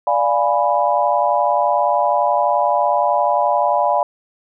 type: chord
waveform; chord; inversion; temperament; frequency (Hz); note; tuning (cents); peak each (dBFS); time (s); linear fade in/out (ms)
sine; D diminished seventh; none; equal; 587.3 / 698.5 / 830.6 / 987.8; D5 / F5 / Ab5 / Cb6; 0 / 0 / 0 / 0; -19; 0.07-4.03; 2
effects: none